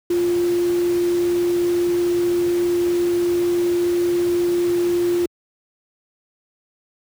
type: tone in noise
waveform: sine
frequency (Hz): 349.2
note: F4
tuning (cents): 0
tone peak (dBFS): -16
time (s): 0.1-5.26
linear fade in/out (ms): 5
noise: pink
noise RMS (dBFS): -34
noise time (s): 0.1-5.26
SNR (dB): +15
effects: high-pass 80 Hz 12 dB/octave